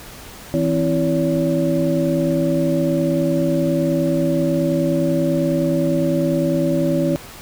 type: tone cluster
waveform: sine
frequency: 162.6 / 261.4 / 331.3 / 568 Hz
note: E3 / C4 / E4 / C#5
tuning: -23 / -1 / +9 / +42 cents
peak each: -21 dBFS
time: 0.54-7.16 s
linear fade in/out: 0 ms
effects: pink hiss -38 dBFS RMS until 7.41 s